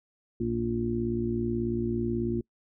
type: harmonic tone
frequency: 58.27 Hz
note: A#1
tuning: in tune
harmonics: 1 / 2 / 4 / 5 / 6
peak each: -38 / -34 / -30 / -39 / -30 dBFS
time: 0.4-2.41 s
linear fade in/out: 5 ms
effects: noise-tail reverb RT60 0.1 s tail -25 dB re dry